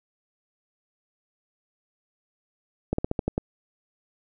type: slowing click train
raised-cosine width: 2 ms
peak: -11 dBFS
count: 7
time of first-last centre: 2.93-3.379 s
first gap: 54 ms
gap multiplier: 1.13
effects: none